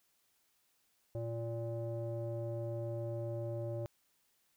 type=tone with low-pass filter; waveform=square; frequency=115.9 Hz; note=A#2; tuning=10 cents flat; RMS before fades=-39 dBFS; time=1.15-3.86 s; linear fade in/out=0 ms; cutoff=540 Hz; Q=4.9; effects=white hiss -75 dBFS RMS until 4.56 s